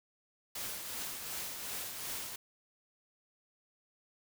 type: noise with tremolo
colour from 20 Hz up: white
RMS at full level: -39 dBFS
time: 0.55-2.36 s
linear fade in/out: 5 ms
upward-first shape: triangle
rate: 2.7 Hz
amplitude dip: 45%
effects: none